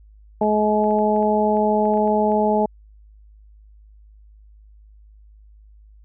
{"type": "harmonic tone", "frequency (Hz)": 212.3, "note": "G#3", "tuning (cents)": 38, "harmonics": [1, 2, 3, 4], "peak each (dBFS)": [-21, -21, -21, -21], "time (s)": [0.41, 2.66], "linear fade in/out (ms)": 5}
{"type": "clicks", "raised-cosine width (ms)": 0.5, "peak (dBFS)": -30, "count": 12, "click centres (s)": [0.433, 0.841, 0.909, 0.988, 1.163, 1.227, 1.57, 1.855, 1.938, 1.974, 2.076, 2.319]}
{"effects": ["added 52 Hz sine -45 dBFS peak until 6.04 s"]}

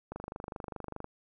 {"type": "click train", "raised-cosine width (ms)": 1, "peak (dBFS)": -25, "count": 24, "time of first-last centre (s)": [0.12, 1.044], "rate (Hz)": 24.9, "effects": []}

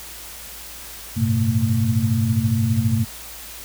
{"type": "tone cluster", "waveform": "sine", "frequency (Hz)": [98.8, 111.1, 125.8, 225], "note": ["G2", "A2", "B2", "A3"], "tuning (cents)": [14, 17, 32, 39], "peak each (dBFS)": -22, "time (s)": [1.16, 3.05], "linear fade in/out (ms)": 20, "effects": ["added 56 Hz sine -45 dBFS peak until 3.64 s", "white hiss -37 dBFS RMS until 3.64 s"]}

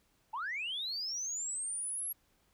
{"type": "linear sweep", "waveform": "sine", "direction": "up", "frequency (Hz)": [830.6, 11460], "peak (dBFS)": -34, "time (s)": [0.33, 2.13], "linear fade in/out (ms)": 10, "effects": ["tanh soft clip ceiling -31 dBFS", "pink hiss -72 dBFS RMS until 2.53 s"]}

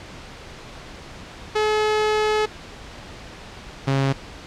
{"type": "tone pair in turn", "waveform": "sawtooth", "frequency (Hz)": [427.7, 136.13], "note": ["A4", "C#3"], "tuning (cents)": [-49, -31], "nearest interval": "octave + minor sixth", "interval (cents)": 1982, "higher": "first", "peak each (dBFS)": -14, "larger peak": "neither", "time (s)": [[1.55, 2.46], [3.87, 4.13]], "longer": "first", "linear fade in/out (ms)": 10, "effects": ["pink hiss -39 dBFS RMS until 4.46 s", "low-pass 5000 Hz 12 dB/octave"]}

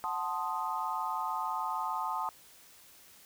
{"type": "chord", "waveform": "sine", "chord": "F# diminished seventh", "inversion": "none", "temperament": "equal", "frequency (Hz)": [740, 880, 1046.5, 1244.5], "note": ["F#5", "A5", "C6", "Eb6"], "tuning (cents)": [0, 0, 0, 0], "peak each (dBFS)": [-40, -35, -37, -37], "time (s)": [0.04, 2.29], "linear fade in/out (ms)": 0, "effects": ["white hiss -57 dBFS RMS until 3.25 s"]}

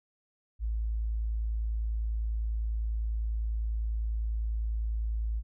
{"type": "tone", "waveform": "sine", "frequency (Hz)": 55, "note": "A1", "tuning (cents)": 0, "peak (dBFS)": -28, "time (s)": [0.59, 5.43], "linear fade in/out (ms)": 50, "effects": []}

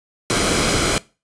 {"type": "noise with comb filter", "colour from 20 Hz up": "pink", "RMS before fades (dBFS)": -18, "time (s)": [0.3, 0.98], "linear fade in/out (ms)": 0, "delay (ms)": 1.1, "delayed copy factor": -0.5, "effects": ["noise-tail reverb RT60 0.3 s tail -21 dB re dry", "resampled to 22050 Hz"]}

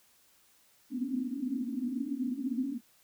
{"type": "band-pass noise", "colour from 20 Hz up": "pink", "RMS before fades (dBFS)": -34, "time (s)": [0.9, 2.81], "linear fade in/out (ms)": 50, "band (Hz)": [240, 280], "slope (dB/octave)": 96, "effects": ["white hiss -65 dBFS RMS until 3.03 s"]}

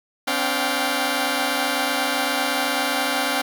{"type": "tone cluster", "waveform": "10% pulse", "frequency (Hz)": [258.3, 286.3, 702, 780], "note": ["C4", "D4", "F5", "G5"], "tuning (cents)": [-22, -44, 9, -9], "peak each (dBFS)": -18, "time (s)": [0.27, 3.42], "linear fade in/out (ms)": 10, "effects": []}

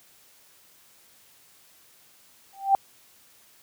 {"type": "tone with exponential growth", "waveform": "sine", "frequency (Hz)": 784, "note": "G5", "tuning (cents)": 0, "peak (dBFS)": -12, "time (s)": [2.53, 2.75], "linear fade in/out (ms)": 1, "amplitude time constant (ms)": 46, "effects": ["white hiss -57 dBFS RMS until 3.62 s", "high-pass 60 Hz 12 dB/octave"]}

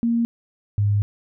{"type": "tone pair in turn", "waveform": "sine", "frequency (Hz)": [233.1, 102.58], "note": ["A#3", "G#2"], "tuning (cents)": [0, -21], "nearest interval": "octave + major second", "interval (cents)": 1421, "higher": "first", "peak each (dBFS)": [-17, -16], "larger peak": "second", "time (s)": [[0.03, 0.25], [0.78, 1.02]], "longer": "second", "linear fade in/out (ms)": 0, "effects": []}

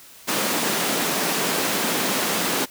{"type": "high-pass noise", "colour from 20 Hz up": "pink", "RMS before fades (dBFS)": -23, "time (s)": [0.27, 2.66], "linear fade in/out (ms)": 20, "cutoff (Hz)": 190, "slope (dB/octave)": 24, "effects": ["white hiss -46 dBFS RMS until 2.7 s"]}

